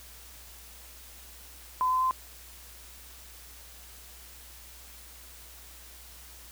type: tone with pitch steps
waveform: sine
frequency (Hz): 1017 / 1025.3 / 1033.6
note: C6 / C6 / C6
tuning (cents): -50 / -35 / -21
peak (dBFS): -23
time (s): 1.81-2.11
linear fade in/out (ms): 0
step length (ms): 100
effects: added 60 Hz sine -52 dBFS peak until 6.51 s + white hiss -50 dBFS RMS until 6.51 s